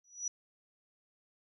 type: tone with exponential growth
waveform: sine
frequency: 5870 Hz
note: F#8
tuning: 15 cents flat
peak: -30 dBFS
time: 0.04-0.28 s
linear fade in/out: 5 ms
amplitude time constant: 52 ms
effects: none